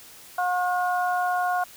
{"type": "harmonic tone", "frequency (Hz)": 359.8, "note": "F#4", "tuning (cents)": -48, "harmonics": [2, 3, 4], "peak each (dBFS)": [-23, -30, -29], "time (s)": [0.38, 1.64], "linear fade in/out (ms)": 5, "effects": ["white hiss -47 dBFS RMS until 1.76 s"]}